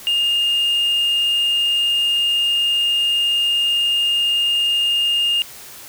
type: tone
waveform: sine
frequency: 2827 Hz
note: F7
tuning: 20 cents sharp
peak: -13 dBFS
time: 0.07-5.42 s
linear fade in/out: 0 ms
effects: tanh soft clip ceiling -13 dBFS + white hiss -38 dBFS RMS until 5.88 s